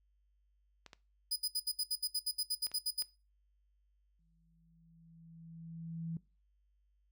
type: clicks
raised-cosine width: 0.2 ms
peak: -33 dBFS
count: 5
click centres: 0.863 / 0.932 / 2.668 / 2.716 / 3.022 s
type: tone bursts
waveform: sawtooth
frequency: 4978 Hz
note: D#8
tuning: in tune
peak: -29 dBFS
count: 15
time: 1.31-3.029 s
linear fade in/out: 10 ms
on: 53 ms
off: 66 ms
type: tone with exponential growth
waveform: sine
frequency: 164.81 Hz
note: E3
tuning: in tune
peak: -36 dBFS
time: 4.19-6.17 s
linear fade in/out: 2 ms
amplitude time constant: 430 ms
effects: noise-tail reverb RT60 0.3 s tail -20 dB re dry + added 50 Hz sine -70 dBFS peak until 7.11 s